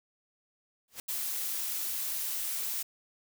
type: noise with exponential growth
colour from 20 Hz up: white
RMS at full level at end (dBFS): -36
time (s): 0.88-1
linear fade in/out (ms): 2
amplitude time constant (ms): 24
type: noise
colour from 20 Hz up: blue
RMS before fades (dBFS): -34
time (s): 1.08-2.83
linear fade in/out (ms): 10
effects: none